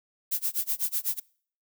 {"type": "noise with tremolo", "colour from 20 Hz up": "violet", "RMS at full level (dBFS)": -26, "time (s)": [0.31, 1.2], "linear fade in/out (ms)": 10, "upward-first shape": "sine", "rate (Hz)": 8, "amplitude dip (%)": 100, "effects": ["noise-tail reverb RT60 0.5 s tail -23 dB re dry"]}